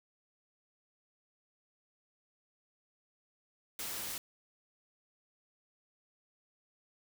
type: noise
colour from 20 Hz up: white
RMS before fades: -40 dBFS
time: 3.79-4.18 s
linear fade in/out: 2 ms
effects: none